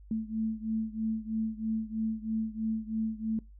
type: beating tone pair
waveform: sine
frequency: 219.7 / 222.8 Hz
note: A3 / A3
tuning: -2 / +22 cents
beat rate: 3.1 Hz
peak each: -32 / -34 dBFS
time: 0.11-3.39 s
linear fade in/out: 2 ms
effects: noise-tail reverb RT60 0.2 s tail -24 dB re dry + added 50 Hz sine -49 dBFS peak until 3.59 s